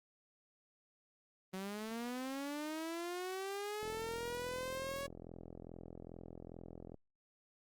sawtooth linear sweep, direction up, 185 to 560 Hz, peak -36 dBFS, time 1.53-5.07 s, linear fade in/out 10 ms
click train, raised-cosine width 2 ms, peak -36 dBFS, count 133, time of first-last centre 3.83-6.943 s, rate 42.4 Hz
effects Opus 32 kbps

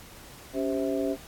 harmonic tone with a mistuned harmonic, 130.81 Hz, C3, in tune, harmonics 2 / 3 / 4 / 5, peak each -29 / -31 / -32 / -33 dBFS, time 0.53-1.17 s, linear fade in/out 50 ms, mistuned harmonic 2, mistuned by +120 cents, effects pink hiss -48 dBFS RMS until 1.27 s + AAC 64 kbps

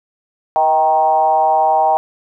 sine tone with frequency modulation, 784 Hz, G5, in tune, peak -10 dBFS, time 0.56-1.97 s, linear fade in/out 0 ms, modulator 151 Hz, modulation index 0.99, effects none

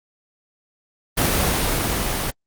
pink noise with level ramp, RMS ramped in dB -18 to -24 dBFS, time 1.17-2.31 s, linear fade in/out 10 ms, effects Opus 24 kbps

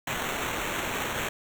blue noise with sample-and-hold, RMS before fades -31 dBFS, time 0.07-1.29 s, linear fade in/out 5 ms, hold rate 4900 Hz, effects none

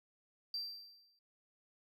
triangle tone with exponential decay, 4699 Hz, D8, in tune, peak -33 dBFS, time 0.54-1.19 s, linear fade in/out 2 ms, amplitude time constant 140 ms, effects tanh soft clip ceiling -33 dBFS

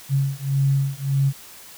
sine beating tone pair, 136.7 / 138.4 Hz, C#3 / C#3, -24 / -2 cents, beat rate 1.7 Hz, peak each -21 dBFS, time 0.09-1.33 s, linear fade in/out 50 ms, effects white hiss -43 dBFS RMS until 1.77 s

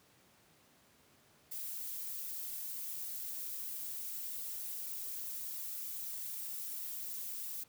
violet noise with flanger, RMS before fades -42 dBFS, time 1.51-7.64 s, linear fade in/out 10 ms, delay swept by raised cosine 1.2 to 5.1 ms, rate 3.2 Hz, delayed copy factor -0.55, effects pink hiss -66 dBFS RMS until 7.68 s + high-pass 100 Hz 12 dB/octave

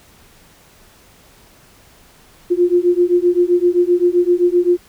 sine beating tone pair, 349.3 / 357 Hz, F4 / F4, 0 / +38 cents, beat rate 7.7 Hz, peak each -14 dBFS, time 2.5-4.78 s, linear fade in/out 20 ms, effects pink hiss -48 dBFS RMS until 4.88 s

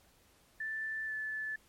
sine tone with pitch glide, 1763 to 1739.7 Hz, A6 to A6, +3 to -20 cents, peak -35 dBFS, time 0.6-1.56 s, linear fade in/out 5 ms, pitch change -23 cents, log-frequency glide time 1.06-1.13 s, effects pink hiss -66 dBFS RMS until 1.68 s + MP3 64 kbps

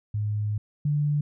sine tone pair in turn, 105.1 / 147.18 Hz, G#2 / D3, +21 / +4 cents, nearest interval tritone, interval 583 cents, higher second, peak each -24 / -21 dBFS, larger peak second, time 0.14-0.58 / 0.85-1.21 s, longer first, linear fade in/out 5 ms, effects none

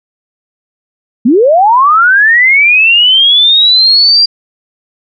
sine linear sweep, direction up, 210.1 to 4800 Hz, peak -3 dBFS, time 1.25-4.26 s, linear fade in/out 10 ms, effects none

